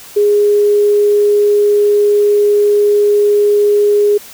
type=tone; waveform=sine; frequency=413.1 Hz; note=G#4; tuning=9 cents flat; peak=-7 dBFS; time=0.16-4.18 s; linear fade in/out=10 ms; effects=white hiss -35 dBFS RMS until 4.33 s